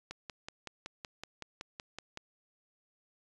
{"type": "click train", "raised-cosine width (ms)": 0.2, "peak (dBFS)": -24, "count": 12, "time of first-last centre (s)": [0.11, 2.174], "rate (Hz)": 5.33, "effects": ["resampled to 24000 Hz"]}